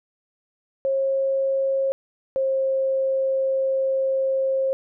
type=tone pair in turn; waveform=sine; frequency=540 / 533.8 Hz; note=C#5 / C5; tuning=-45 / +35 cents; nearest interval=unison; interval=20 cents; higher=first; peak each=-19 dBFS; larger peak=neither; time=0.85-1.92 / 2.36-4.73 s; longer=second; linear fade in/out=0 ms; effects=none